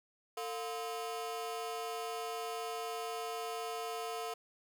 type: ring-modulated tone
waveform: 30% pulse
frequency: 579 Hz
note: D5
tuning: 25 cents flat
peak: -32 dBFS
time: 0.37-4.34 s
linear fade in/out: 5 ms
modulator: 128 Hz
effects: none